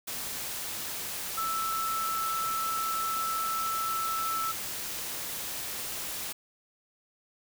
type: tone in noise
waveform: sine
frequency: 1318.5 Hz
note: E6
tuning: in tune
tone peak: -29 dBFS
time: 1.37-4.52 s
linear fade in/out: 10 ms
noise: white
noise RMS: -36 dBFS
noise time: 0.07-6.33 s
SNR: +4 dB
effects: none